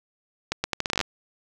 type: accelerating click train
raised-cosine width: 0.2 ms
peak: -7 dBFS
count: 12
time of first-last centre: 0.52-1.012 s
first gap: 120 ms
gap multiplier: 0.77
effects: none

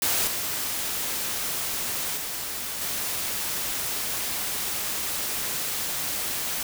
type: noise with level steps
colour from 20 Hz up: white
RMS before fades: -24 / -29 / -32 / -29 dBFS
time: 0.02-6.63 s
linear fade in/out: 2 ms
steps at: 0.27 / 2.17 / 2.81 s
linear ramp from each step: 5 ms
effects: none

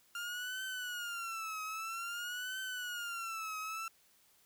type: tone with vibrato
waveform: 30% pulse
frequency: 1396.9 Hz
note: F6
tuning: in tune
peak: -36 dBFS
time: 0.15-3.88 s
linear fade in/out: 2 ms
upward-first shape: triangle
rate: 0.51 Hz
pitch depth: 170 cents each way
effects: white hiss -68 dBFS RMS until 4.45 s

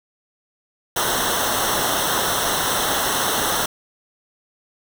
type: noise with comb filter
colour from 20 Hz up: pink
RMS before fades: -21 dBFS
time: 0.96-3.66 s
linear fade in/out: 5 ms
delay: 0.42 ms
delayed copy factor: -0.85
effects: none

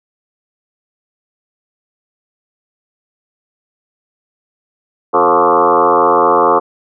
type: tone with frequency modulation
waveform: sine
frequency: 795 Hz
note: G5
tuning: 24 cents sharp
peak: -7 dBFS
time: 5.13-6.6 s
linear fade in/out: 20 ms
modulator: 84.4 Hz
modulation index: 5.2
effects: none

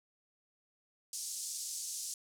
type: band-pass noise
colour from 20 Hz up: pink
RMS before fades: -41 dBFS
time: 1.13-2.14 s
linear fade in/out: 2 ms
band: 5500 to 10000 Hz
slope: 24 dB/octave
effects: none

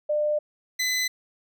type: tone pair in turn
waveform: sine / 20% pulse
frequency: 599 / 2015 Hz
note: D5 / B6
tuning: +34 / +34 cents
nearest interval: octave + major sixth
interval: 2100 cents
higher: second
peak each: -21 / -18 dBFS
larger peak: second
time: 0.09-0.39 / 0.79-1.08 s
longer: first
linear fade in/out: 10 ms
effects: none

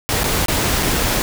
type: noise with dropouts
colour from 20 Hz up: pink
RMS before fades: -18 dBFS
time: 0.09-1.22 s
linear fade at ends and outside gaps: 0 ms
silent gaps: 0.234-0.241 / 0.46-0.483 / 0.826-0.83 s
effects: none

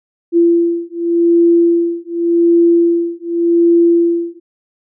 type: beating tone pair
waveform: sine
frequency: 339.7 / 340.57 Hz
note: F4 / F4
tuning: -48 / -43 cents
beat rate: 0.87 Hz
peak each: -12 dBFS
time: 0.32-4.4 s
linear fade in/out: 50 ms
effects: none

